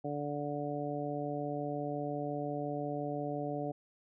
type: harmonic tone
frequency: 145.7 Hz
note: D3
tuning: 13 cents flat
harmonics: 1 / 2 / 3 / 4 / 5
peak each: -41 / -39 / -41 / -40 / -41 dBFS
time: 0.04-3.72 s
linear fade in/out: 10 ms
effects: none